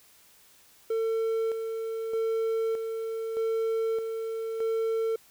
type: tone with tremolo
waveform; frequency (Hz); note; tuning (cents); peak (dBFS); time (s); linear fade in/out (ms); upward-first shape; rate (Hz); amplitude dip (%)
triangle; 450; A4; +39; -23; 0.9-5.16; 5; square; 0.81; 45
effects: white hiss -58 dBFS RMS until 5.3 s